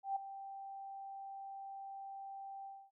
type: tone with ADSR envelope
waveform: sine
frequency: 784 Hz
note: G5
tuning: in tune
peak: -32 dBFS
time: 0.03-2.91 s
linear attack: 130 ms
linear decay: 8 ms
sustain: -13 dB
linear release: 260 ms
effects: none